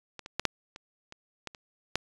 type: clicks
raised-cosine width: 0.2 ms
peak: -23 / -24 / -11 / -6 / -26 / -27 / -19 / -28 / -9 dBFS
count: 9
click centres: 0.193 / 0.261 / 0.396 / 0.453 / 0.761 / 1.124 / 1.473 / 1.548 / 1.956 s
effects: resampled to 22050 Hz